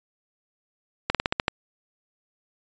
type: slowing click train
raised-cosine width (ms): 0.3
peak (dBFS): -5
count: 7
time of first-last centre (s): 1.1-1.481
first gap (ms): 47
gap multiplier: 1.12
effects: resampled to 16000 Hz